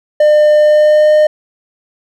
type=tone with pitch glide; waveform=triangle; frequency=602 to 609.3 Hz; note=D5 to D#5; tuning=+43 to -36 cents; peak=-3 dBFS; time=0.2-1.27 s; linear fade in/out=5 ms; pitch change=+21 cents; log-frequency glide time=0.6-1.14 s; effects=none